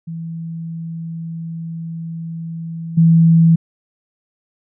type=tone with level steps; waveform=sine; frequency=164.81 Hz; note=E3; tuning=in tune; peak=-24 / -7 dBFS; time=0.07-3.56 s; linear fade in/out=10 ms; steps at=2.97 s; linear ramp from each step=10 ms; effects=none